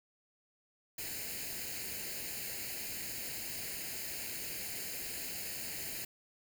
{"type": "noise with comb filter", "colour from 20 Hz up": "white", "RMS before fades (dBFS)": -41, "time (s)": [0.98, 6.05], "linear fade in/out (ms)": 5, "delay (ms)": 0.43, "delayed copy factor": 0.75, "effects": []}